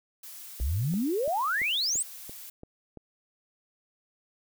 blue noise, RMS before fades -44 dBFS, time 0.23-2.5 s, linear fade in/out 5 ms
sine exponential sweep, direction up, 55.5 to 8870 Hz, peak -25 dBFS, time 0.6-2.03 s, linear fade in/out 10 ms
click train, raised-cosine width 2 ms, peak -30 dBFS, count 8, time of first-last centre 0.6-2.973 s, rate 2.95 Hz
effects none

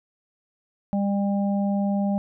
harmonic tone, 200 Hz, G3, 35 cents sharp, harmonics 1 / 3 / 4, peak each -21 / -31 / -33 dBFS, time 0.93-2.18 s, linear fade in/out 0 ms, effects none

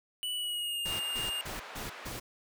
square tone with pitch glide, 2960 to 2823 Hz, F#7 to F7, 0 to +18 cents, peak -33 dBFS, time 0.23-1.41 s, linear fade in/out 0 ms, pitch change -82 cents, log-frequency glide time 0.34-0.82 s
pink noise bursts, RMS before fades -40 dBFS, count 5, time 0.85-2.2 s, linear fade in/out 10 ms, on 150 ms, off 150 ms
white band-pass noise, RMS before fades -46 dBFS, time 0.91-2.09 s, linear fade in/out 2 ms, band 540 to 2000 Hz, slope 12 dB/octave
effects none

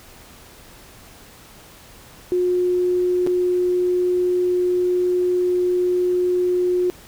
sine tone with dropouts, 359.9 Hz, F#4, 48 cents flat, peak -16 dBFS, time 2.32-6.9 s, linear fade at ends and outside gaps 0 ms, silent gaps 3.265-3.272 s, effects pink hiss -45 dBFS RMS until 7.07 s

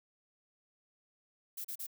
violet noise bursts, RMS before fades -41 dBFS, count 3, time 1.57-1.868 s, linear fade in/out 10 ms, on 76 ms, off 35 ms, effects none

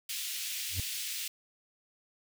pink high-pass noise, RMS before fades -37 dBFS, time 0.09-1.28 s, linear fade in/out 5 ms, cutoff 2500 Hz, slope 24 dB/octave
triangle tone with exponential growth, 92.1 Hz, F#2, 7 cents flat, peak -25 dBFS, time 0.68-0.8 s, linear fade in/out 0 ms, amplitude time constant 24 ms
effects none

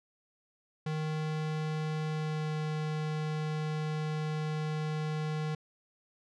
square tone with pitch glide, 155.2 to 154.22 Hz, D#3 to D#3, -4 to -15 cents, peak -32 dBFS, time 0.86-5.55 s, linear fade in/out 5 ms, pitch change -11 cents, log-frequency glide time 2.09-2.51 s, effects low-pass 5000 Hz 12 dB/octave

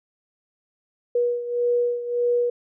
sine beating tone pair, 482.2 / 483.9 Hz, B4 / B4, -41 / -35 cents, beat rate 1.7 Hz, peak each -21 / -26 dBFS, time 1.15-2.5 s, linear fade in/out 5 ms, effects none

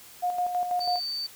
sine tone with tremolo, 716 Hz, F5, 43 cents sharp, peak -23 dBFS, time 0.22-1 s, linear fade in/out 20 ms, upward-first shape square, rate 6.1 Hz, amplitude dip 50%
sine tone, 4573 Hz, D8, 47 cents flat, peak -29 dBFS, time 0.8-1.27 s, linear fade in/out 10 ms
effects white hiss -49 dBFS RMS until 1.35 s

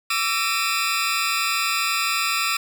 20% pulse tone cluster, 1159 / 1336 / 1843 / 2468 Hz, D6 / E6 / A#6 / D#7, -23 / +23 / -20 / -15 cents, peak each -22 / -19 / -27 / -21 dBFS, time 0.1-2.57 s, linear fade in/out 5 ms, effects 8-bit

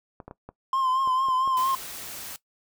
clicks, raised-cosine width 1 ms, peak -26 dBFS, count 7, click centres 0.202 / 0.28 / 0.311 / 0.49 / 1.075 / 1.286 / 1.476 s
triangle tone with vibrato, 1046.5 Hz, C6, in tune, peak -20 dBFS, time 0.73-1.75 s, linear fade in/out 2 ms, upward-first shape triangle, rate 4.4 Hz, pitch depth 54 cents each way
white noise, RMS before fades -38 dBFS, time 1.57-2.36 s, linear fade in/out 0 ms
effects noise-tail reverb RT60 0.1 s tail -18 dB re dry

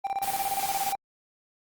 triangle tone with tremolo, 787 Hz, G5, 7 cents sharp, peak -23 dBFS, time 0.04-0.96 s, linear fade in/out 10 ms, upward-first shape square, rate 17 Hz, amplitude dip 80%
white noise, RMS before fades -33 dBFS, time 0.22-0.93 s, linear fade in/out 10 ms
effects Opus 32 kbps

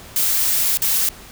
blue noise with dropouts, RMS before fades -18 dBFS, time 0.16-1.09 s, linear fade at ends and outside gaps 2 ms, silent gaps 0.773-0.819 s, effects pink hiss -40 dBFS RMS until 1.31 s

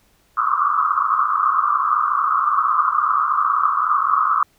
pink band-pass noise, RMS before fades -18 dBFS, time 0.37-4.43 s, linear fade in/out 2 ms, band 1100 to 1300 Hz, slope 96 dB/octave, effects pink hiss -59 dBFS RMS until 4.58 s

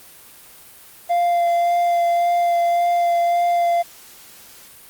triangle tone with vibrato, 693 Hz, F5, 14 cents flat, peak -13 dBFS, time 1.09-3.83 s, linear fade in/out 20 ms, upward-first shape sine, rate 1.8 Hz, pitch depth 11 cents each way, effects white hiss -44 dBFS RMS until 4.89 s + Opus 32 kbps

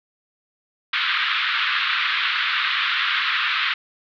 pink band-pass noise, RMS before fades -22 dBFS, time 0.93-3.74 s, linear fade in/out 5 ms, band 1200 to 3900 Hz, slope 48 dB/octave, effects none

